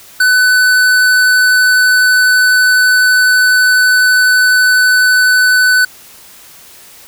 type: tone with hard clipping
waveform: sine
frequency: 1502 Hz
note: F#6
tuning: 26 cents sharp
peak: -8 dBFS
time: 0.2-5.85 s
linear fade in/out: 5 ms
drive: 15 dB
effects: white hiss -38 dBFS RMS until 7.07 s